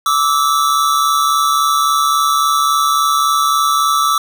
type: tone pair together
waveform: square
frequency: 1163 / 1306.6 Hz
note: D6 / E6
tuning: -17 / -16 cents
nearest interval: major second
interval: 201 cents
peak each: -15 / -15 dBFS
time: 0.06-4.18 s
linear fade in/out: 2 ms
effects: none